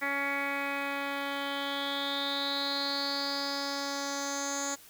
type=tone with low-pass filter sweep; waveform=10% pulse; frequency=280 Hz; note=C#4; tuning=18 cents sharp; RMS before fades=-33 dBFS; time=0.01-4.76 s; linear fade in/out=20 ms; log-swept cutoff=2100 to 6900 Hz; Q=8.5; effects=white hiss -54 dBFS RMS until 4.89 s